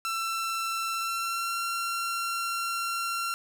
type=tone with pitch glide; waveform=sawtooth; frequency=1341 to 1368.4 Hz; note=E6 to F6; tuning=+29 to -36 cents; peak=-25 dBFS; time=0.05-3.34 s; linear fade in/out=0 ms; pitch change=+35 cents; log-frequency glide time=0.92-1.58 s; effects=none